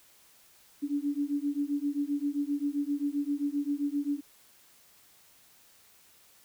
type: beating tone pair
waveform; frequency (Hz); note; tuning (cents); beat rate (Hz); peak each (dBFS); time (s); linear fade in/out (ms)
sine; 283.5 / 291.1; C#4 / D4; +39 / -15; 7.6; -31; 0.82-4.21; 20
effects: white hiss -60 dBFS RMS until 6.44 s